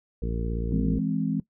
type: harmonic tone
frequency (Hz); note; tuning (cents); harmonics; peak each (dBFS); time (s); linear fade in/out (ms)
57.2; A#1; -32; 1 / 2 / 3 / 4 / 5 / 6 / 7 / 8; -28 / -35 / -34 / -37 / -42 / -42 / -43 / -37; 0.22-0.99; 5
type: chord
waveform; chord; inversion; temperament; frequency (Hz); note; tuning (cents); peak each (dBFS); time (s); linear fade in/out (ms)
sine; E augmented; none; equal; 164.81 / 207.7 / 261.6; E3 / G#3 / B#3; 0 / 0 / 0; -28; 0.72-1.4; 2
effects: noise-tail reverb RT60 0.1 s tail -18 dB re dry

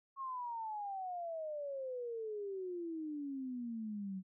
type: exponential sweep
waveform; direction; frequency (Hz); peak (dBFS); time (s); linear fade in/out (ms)
sine; down; 1097 to 184.6; -39; 0.16-4.23; 50
effects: none

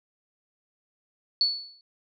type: tone with exponential decay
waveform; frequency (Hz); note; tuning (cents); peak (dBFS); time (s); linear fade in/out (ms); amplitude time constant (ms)
sine; 4435; C#8; 0; -17; 1.41-1.81; 1; 86
effects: none

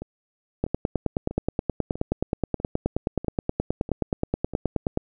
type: two click trains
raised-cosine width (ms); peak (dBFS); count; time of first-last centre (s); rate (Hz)
2; -20 / -9; 8 / 42; 0.02-4.536 / 0.64-4.974; 1.55 / 9.46
effects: none

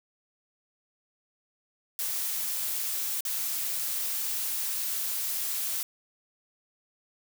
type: noise with dropouts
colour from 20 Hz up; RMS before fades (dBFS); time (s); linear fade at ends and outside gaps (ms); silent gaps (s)
blue; -31; 1.99-5.83; 1; 3.207-3.251
effects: none

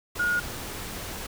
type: tone in noise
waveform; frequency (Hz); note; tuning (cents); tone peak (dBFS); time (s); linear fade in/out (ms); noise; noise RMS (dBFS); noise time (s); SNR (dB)
sine; 1438; F#6; -50; -22; 0.19-0.4; 10; pink; -36; 0.15-1.27; +11
effects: none

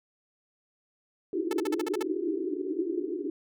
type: band-pass noise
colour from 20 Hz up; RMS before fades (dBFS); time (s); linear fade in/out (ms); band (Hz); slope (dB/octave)
pink; -31; 1.33-3.3; 2; 300 to 400; 96
type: tone bursts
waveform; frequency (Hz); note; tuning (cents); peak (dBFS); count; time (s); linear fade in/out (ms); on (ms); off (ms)
sawtooth; 437.6; A4; -9; -25; 8; 1.51-2.027; 2; 20; 51
effects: none

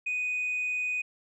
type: tone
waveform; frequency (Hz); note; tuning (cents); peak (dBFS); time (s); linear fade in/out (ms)
sine; 2489; D#7; 0; -26; 0.06-1.02; 10
effects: tanh soft clip ceiling -25 dBFS

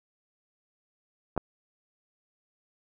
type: clicks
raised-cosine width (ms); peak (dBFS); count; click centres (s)
1; -26 / -11; 2; 1.365 / 1.377
effects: none

